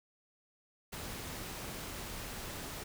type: noise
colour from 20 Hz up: pink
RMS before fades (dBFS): -43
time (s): 0.92-2.84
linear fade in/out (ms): 10
effects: none